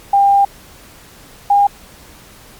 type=tone pair in turn; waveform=sine; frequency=798 / 808.2 Hz; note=G5 / G#5; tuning=+31 / -47 cents; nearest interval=unison; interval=22 cents; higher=second; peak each=-7 dBFS; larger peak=neither; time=0.13-0.45 / 1.5-1.67 s; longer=first; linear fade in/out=5 ms; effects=pink hiss -41 dBFS RMS until 2.59 s + MP3 96 kbps